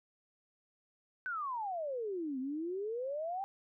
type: exponential two-way sweep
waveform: sine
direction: down then up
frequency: 1539 to 253 to 803 Hz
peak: -35 dBFS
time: 1.26-3.44 s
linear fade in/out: 0 ms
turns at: 2.39 s
effects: none